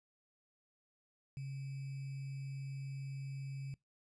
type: tone with sample-and-hold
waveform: sine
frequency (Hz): 136.3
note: C#3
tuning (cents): -29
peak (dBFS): -40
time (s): 1.37-3.74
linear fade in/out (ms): 0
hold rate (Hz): 2450
effects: noise-tail reverb RT60 0.2 s tail -24 dB re dry + resampled to 22050 Hz